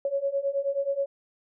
sine beating tone pair, 550 / 559.4 Hz, C#5 / C#5, -14 / +16 cents, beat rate 9.4 Hz, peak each -29 / -27 dBFS, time 0.05-1.06 s, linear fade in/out 2 ms, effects none

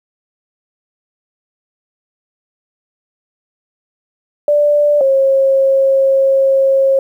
sine tone pair in turn, 587.3 / 539.8 Hz, D5 / C#5, 0 / -46 cents, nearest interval minor second, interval 146 cents, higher first, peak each -8 dBFS, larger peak neither, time 4.48-5.01 / 5.01-6.99 s, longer second, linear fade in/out 2 ms, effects 8-bit

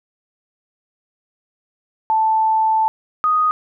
sine tone pair in turn, 880 / 1244.5 Hz, A5 / D#6, 0 / 0 cents, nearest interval tritone, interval 600 cents, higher second, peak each -13 dBFS, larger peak neither, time 2.1-2.88 / 3.24-3.51 s, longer first, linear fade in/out 0 ms, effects none

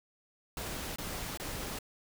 pink noise bursts, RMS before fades -39 dBFS, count 3, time 0.57-1.788 s, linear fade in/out 2 ms, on 390 ms, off 24 ms, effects none

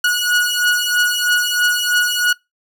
sawtooth beating tone pair, 1455 / 1458.1 Hz, F#6 / F#6, -29 / -26 cents, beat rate 3.1 Hz, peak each -14 dBFS, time 0.04-2.33 s, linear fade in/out 5 ms, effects noise-tail reverb RT60 0.2 s tail -24 dB re dry

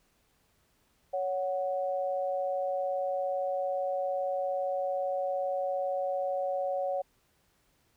sine tone pair together, 557.6 / 740 Hz, C#5 / F#5, +10 / 0 cents, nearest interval perfect fourth, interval 490 cents, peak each -30 / -33 dBFS, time 1.13-7.02 s, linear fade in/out 10 ms, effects pink hiss -70 dBFS RMS until 7.96 s

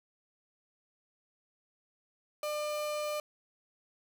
35% pulse tone, 599 Hz, D5, 34 cents sharp, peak -31 dBFS, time 2.43-3.2 s, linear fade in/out 2 ms, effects none

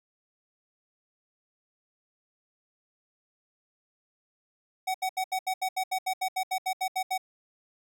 square tone bursts, 752 Hz, F#5, 28 cents sharp, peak -27 dBFS, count 16, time 4.87-7.179 s, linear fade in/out 10 ms, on 74 ms, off 75 ms, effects none

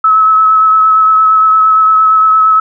sine tone with vibrato, 1293 Hz, E6, 34 cents flat, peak -4 dBFS, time 0.04-2.6 s, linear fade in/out 5 ms, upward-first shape sine, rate 8.7 Hz, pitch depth 17 cents each way, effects none

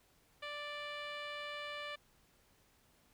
10% pulse tone with low-pass filter, 587.3 Hz, D5, in tune, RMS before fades -44 dBFS, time 0.42-1.96 s, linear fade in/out 10 ms, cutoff 3600 Hz, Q 0.98, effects pink hiss -70 dBFS RMS until 3.13 s

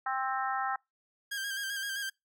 harmonic tone, 263.3 Hz, C4, 11 cents sharp, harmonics 3 / 4 / 5 / 6 / 7, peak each -33 / -38 / -34 / -41 / -40 dBFS, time 0.06-0.76 s, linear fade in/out 5 ms
sawtooth tone with vibrato, 1602 Hz, G6, 37 cents sharp, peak -30 dBFS, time 1.31-2.1 s, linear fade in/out 10 ms, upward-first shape square, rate 7.7 Hz, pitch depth 35 cents each way
effects noise-tail reverb RT60 0.2 s tail -26 dB re dry

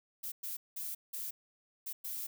violet noise bursts at uneven times, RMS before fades -40 dBFS, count 6, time 0.23-0.32 / 0.43-0.57 / 0.76-0.95 / 1.13-1.31 / 1.86-1.93 / 2.04-2.27 s, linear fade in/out 10 ms, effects none

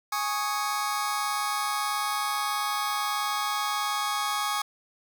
sawtooth chord, Ab suspended fourth, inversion none, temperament just, 830.6 / 1107.5 / 1245.9 Hz, Ab5 / Db6 / Eb6, 0 / -2 / +2 cents, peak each -27 dBFS, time 0.12-4.62 s, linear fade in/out 5 ms, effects none

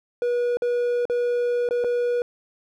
triangle tone with dropouts, 483.9 Hz, B4, 35 cents flat, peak -18 dBFS, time 0.22-2.22 s, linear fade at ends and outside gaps 1 ms, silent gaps 0.571-0.621 / 1.054-1.098 / 1.689-1.709 / 1.84-1.845 s, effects none

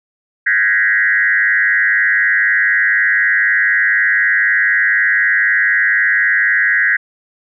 sine tone with frequency modulation, 1771 Hz, A6, 11 cents sharp, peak -10 dBFS, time 0.46-6.97 s, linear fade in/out 10 ms, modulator 104 Hz, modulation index 2.2, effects none

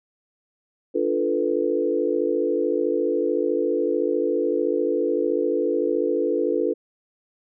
sine chord, B half-diminished seventh, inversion first, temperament equal, 293.7 / 349.2 / 440 / 493.9 Hz, D4 / F4 / A4 / B4, 0 / 0 / 0 / 0 cents, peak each -27 / -25 / -24 / -25 dBFS, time 0.94-6.74 s, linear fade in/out 20 ms, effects none

